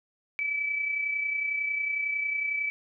sine tone pair together, 2301 / 2332 Hz, D7 / D7, -36 / -13 cents, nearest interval unison, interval 23 cents, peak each -27 / -37 dBFS, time 0.39-2.7 s, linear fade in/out 0 ms, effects none

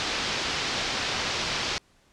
white low-pass noise, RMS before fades -29 dBFS, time 0-1.78 s, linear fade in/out 0 ms, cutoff 5300 Hz, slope 24 dB/octave, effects pink hiss -62 dBFS RMS until 2.12 s + low-pass 8000 Hz 12 dB/octave

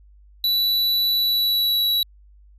square tone with pitch glide, 3951 to 3915 Hz, B7 to B7, 0 to -16 cents, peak -18 dBFS, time 0.44-2.03 s, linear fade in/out 2 ms, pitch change -16 cents, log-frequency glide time 1.11-1.88 s, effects added 50 Hz sine -47 dBFS peak until 2.58 s

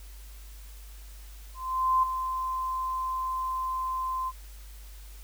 sine tone with ADSR envelope, 1037 Hz, C6, 16 cents flat, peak -19 dBFS, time 1.54-4.32 s, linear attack 490 ms, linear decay 6 ms, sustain -9 dB, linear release 41 ms, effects added 50 Hz sine -43 dBFS peak until 5.23 s + white hiss -54 dBFS RMS until 5.23 s

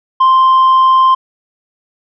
sine tone with tanh clipping, 1046.5 Hz, C6, in tune, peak -6 dBFS, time 0.2-1.15 s, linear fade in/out 10 ms, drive 2 dB, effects none

